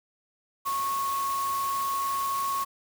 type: tone in noise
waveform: sine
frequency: 1100 Hz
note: C#6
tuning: 14 cents flat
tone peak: -26 dBFS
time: 0.65-2.65 s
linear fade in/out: 20 ms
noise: white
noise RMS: -38 dBFS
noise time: 0.65-2.65 s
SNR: +9 dB
effects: none